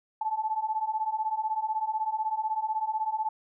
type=beating tone pair; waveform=sine; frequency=860 / 876 Hz; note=A5 / A5; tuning=-40 / -8 cents; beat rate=16 Hz; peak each=-31 / -29 dBFS; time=0.21-3.29 s; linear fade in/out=5 ms; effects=none